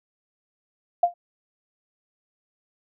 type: tone with exponential decay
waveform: sine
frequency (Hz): 698.5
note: F5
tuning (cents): 0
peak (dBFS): -11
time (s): 1.03-1.14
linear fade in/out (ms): 5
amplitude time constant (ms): 23
effects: none